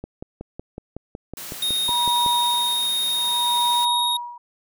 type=click train; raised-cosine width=2 ms; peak=-19 dBFS; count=13; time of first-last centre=0.04-2.262 s; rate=5.4 Hz
type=high-pass noise; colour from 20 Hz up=white; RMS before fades=-35 dBFS; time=1.37-3.85 s; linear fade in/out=2 ms; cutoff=110 Hz; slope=24 dB/octave
type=tone with pitch glide; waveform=square; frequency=3714 to 3746 Hz; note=A#7 to A#7; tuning=-7 to +8 cents; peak=-21 dBFS; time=1.62-4.17 s; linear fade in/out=5 ms; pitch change=+15 cents; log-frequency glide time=3.64-3.99 s
type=tone with tremolo; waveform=sine; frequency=961 Hz; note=B5; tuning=48 cents flat; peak=-19 dBFS; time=1.88-4.38 s; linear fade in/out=5 ms; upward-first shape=sine; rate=0.67 Hz; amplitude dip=95%
effects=none